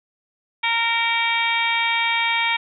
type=harmonic tone; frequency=462.2 Hz; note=A#4; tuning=15 cents flat; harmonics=2 / 3 / 4 / 5 / 6 / 7 / 8; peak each=-24 / -32 / -27 / -21 / -32 / -28 / -29 dBFS; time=0.63-2.57 s; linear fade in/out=10 ms; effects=none